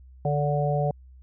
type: harmonic tone with a mistuned harmonic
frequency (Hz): 146.83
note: D3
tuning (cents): 0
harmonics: 1 / 3 / 4 / 5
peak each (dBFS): -24 / -31 / -28 / -29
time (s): 0.25-0.91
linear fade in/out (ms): 2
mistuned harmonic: 4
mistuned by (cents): -28
effects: added 64 Hz sine -46 dBFS peak until 1.22 s